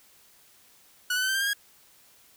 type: tone with pitch steps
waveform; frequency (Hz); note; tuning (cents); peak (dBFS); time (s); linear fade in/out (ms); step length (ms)
sawtooth; 1471 / 1498.4 / 1526.4 / 1554.9 / 1583.9 / 1613.4 / 1643.5; F#6 / F#6 / G6 / G6 / G6 / G6 / G#6; -11 / +21 / -47 / -15 / +17 / +49 / -19; -21; 1.1-1.534; 5; 62
effects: white hiss -58 dBFS RMS until 2.36 s